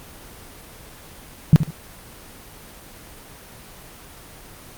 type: tone with echo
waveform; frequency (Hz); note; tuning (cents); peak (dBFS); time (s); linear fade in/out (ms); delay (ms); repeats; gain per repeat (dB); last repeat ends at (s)
sine; 155.56; D#3; 0; -5; 1.53-1.56; 0; 73; 2; -11; 1.706
effects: pink hiss -42 dBFS RMS until 4.77 s + Opus 24 kbps